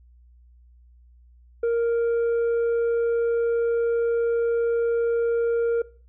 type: tone with tanh clipping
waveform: sine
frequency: 466.2 Hz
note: A#4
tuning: in tune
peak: -20 dBFS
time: 1.63-5.82 s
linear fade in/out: 5 ms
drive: 3 dB
effects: noise-tail reverb RT60 0.4 s tail -20 dB re dry + added 60 Hz sine -50 dBFS peak until 6.08 s